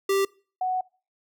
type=tone pair in turn; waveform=square / sine; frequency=392 / 741.3 Hz; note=G4 / F#5; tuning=0 / +3 cents; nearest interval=major seventh; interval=1103 cents; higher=second; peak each=-21 / -23 dBFS; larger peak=first; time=0.09-0.25 / 0.61-0.81 s; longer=second; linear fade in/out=5 ms; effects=noise-tail reverb RT60 0.4 s tail -24 dB re dry